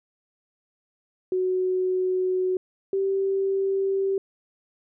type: tone pair in turn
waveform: sine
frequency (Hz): 370 / 388.8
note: F#4 / G4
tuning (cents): 0 / -14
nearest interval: minor second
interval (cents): 86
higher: second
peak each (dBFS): -21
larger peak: neither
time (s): 1.32-2.57 / 2.93-4.18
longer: neither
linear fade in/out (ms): 2
effects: none